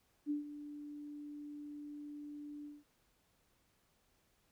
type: tone with ADSR envelope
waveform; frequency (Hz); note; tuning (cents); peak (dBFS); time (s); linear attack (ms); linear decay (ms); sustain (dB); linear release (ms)
sine; 293.7; D4; 0; -32; 0.26-2.84; 44; 130; -13; 190
effects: pink hiss -75 dBFS RMS until 4.51 s